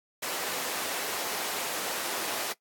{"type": "high-pass noise", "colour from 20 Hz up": "pink", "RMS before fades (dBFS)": -33, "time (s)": [0.22, 2.53], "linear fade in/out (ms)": 10, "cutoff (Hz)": 450, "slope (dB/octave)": 12, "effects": ["noise-tail reverb RT60 0.1 s tail -18 dB re dry", "AAC 64 kbps"]}